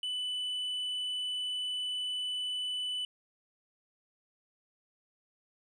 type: tone with tanh clipping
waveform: sine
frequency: 2989 Hz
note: F#7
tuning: 17 cents sharp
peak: -33 dBFS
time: 0.03-3.05 s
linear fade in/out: 2 ms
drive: 3 dB
effects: none